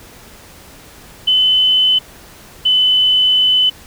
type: tone pair in turn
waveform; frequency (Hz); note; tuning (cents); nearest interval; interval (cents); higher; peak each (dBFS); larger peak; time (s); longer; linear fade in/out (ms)
sine; 3028 / 3016; F#7 / F#7; +39 / +32; unison; 7; first; -9; neither; 1.27-1.99 / 2.65-3.7; second; 10
effects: pink hiss -40 dBFS RMS until 3.86 s